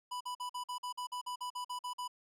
square tone bursts, 990 Hz, B5, 4 cents sharp, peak -38 dBFS, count 14, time 0.11-2.079 s, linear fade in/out 10 ms, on 97 ms, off 47 ms, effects low-pass 12000 Hz 12 dB/octave + 13-bit

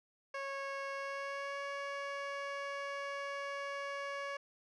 15% pulse tone with pitch glide, 550 to 560.9 Hz, C#5 to C#5, -14 to +20 cents, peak -32 dBFS, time 0.34-4.37 s, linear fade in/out 5 ms, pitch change +34 cents, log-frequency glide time 0.95-1.6 s, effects low-pass 4000 Hz 12 dB/octave

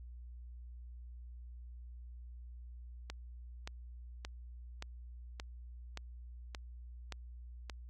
click train, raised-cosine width 0.2 ms, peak -25 dBFS, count 9, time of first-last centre 3.1-7.698 s, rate 1.74 Hz, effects added 60 Hz sine -47 dBFS peak until 7.89 s

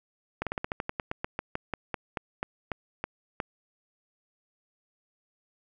slowing click train, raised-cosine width 0.5 ms, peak -15 dBFS, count 20, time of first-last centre 0.42-3.402 s, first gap 47 ms, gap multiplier 1.12, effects none

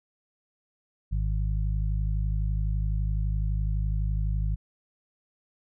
harmonic tone, 51.9 Hz, G#1, in tune, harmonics 1 / 2 / 3, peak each -25 / -31 / -35 dBFS, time 1.11-4.56 s, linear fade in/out 20 ms, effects none

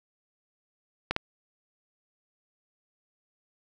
clicks, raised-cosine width 0.3 ms, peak -10 dBFS, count 2, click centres 1.11 / 1.164 s, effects none

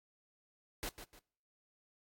pink noise with echo, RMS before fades -40 dBFS, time 0.83-0.89 s, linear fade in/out 0 ms, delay 150 ms, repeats 2, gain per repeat -10 dB, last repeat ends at 1.19 s, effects noise-tail reverb RT60 0.7 s tail -26 dB re dry + AAC 64 kbps

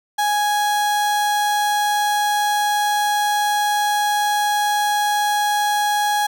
35% pulse tone, 830.6 Hz, G#5, in tune, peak -15 dBFS, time 0.18-6.27 s, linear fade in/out 10 ms, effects none

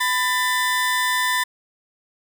30% pulse tone pair together, 999.7 / 1780 Hz, B5 / A6, +21 / +20 cents, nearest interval minor seventh, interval 999 cents, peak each -19 dBFS, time 0-1.44 s, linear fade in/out 10 ms, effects none

